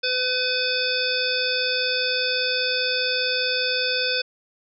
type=harmonic tone with a mistuned harmonic; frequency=505 Hz; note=B4; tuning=39 cents sharp; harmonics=1 / 3 / 5 / 7 / 9 / 10; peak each=-28 / -28 / -28 / -28 / -28 / -28 dBFS; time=0.03-4.22 s; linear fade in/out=10 ms; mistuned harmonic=10; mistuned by=+27 cents; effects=none